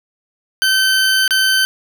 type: tone with dropouts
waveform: 20% pulse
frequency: 1539 Hz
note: G6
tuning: 32 cents flat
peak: -7 dBFS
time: 0.62-1.65 s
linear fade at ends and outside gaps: 0 ms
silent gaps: 1.278-1.308 s
effects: none